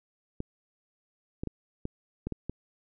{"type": "clicks", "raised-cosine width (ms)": 3, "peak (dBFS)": -20, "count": 7, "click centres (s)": [0.404, 1.435, 1.473, 1.854, 2.27, 2.323, 2.496], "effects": []}